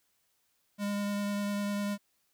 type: tone with vibrato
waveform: square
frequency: 203.5 Hz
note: G#3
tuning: 35 cents flat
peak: -31 dBFS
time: 0.78-1.98 s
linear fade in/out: 50 ms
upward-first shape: triangle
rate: 10 Hz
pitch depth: 12 cents each way
effects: white hiss -74 dBFS RMS until 2.33 s